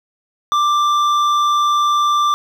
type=tone with hard clipping; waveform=sine; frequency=1180 Hz; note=D6; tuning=8 cents sharp; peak=-14 dBFS; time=0.52-2.34 s; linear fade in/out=0 ms; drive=8 dB; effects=none